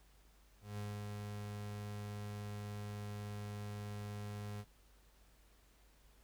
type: tone with ADSR envelope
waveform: 35% pulse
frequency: 103.5 Hz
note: G#2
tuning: 5 cents flat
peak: -39 dBFS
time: 0.61-4.65 s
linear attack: 170 ms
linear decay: 250 ms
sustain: -2 dB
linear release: 52 ms
effects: added 50 Hz sine -65 dBFS peak until 6.23 s + pink hiss -70 dBFS RMS until 6.23 s